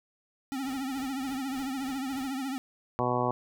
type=tone with vibrato; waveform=square; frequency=266.9 Hz; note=C4; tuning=35 cents sharp; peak=-32 dBFS; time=0.52-2.58 s; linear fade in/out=0 ms; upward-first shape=triangle; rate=14 Hz; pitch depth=100 cents each way
type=noise with tremolo; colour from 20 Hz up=pink; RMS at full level=-48 dBFS; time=0.64-2.32 s; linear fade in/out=0 ms; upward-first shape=triangle; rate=3.4 Hz; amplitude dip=95%
type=harmonic tone; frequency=123.47 Hz; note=B2; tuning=in tune; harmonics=1 / 2 / 3 / 4 / 5 / 6 / 7 / 8 / 9; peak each=-34 / -34 / -34 / -34 / -34 / -34 / -34 / -34 / -34 dBFS; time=2.99-3.31 s; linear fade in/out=0 ms
effects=none